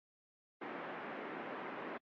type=band-pass noise; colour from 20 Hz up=pink; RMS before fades=-45 dBFS; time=0.61-1.98 s; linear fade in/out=10 ms; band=240 to 2100 Hz; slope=24 dB/octave; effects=AAC 48 kbps